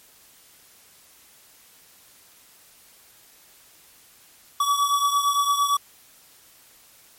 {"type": "beating tone pair", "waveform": "square", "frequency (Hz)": [1139, 1147.8], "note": ["C#6", "D6"], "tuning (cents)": [47, -40], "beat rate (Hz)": 8.8, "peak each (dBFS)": [-21, -26], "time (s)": [4.6, 5.77], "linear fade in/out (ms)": 5, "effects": ["white hiss -53 dBFS RMS until 7.18 s", "MP3 64 kbps"]}